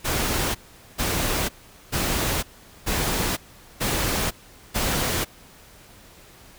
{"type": "noise bursts", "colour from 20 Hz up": "pink", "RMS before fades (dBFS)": -24, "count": 6, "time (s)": [0.04, 5.25], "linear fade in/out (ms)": 20, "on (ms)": 510, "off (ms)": 430, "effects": ["pink hiss -49 dBFS RMS until 6.58 s"]}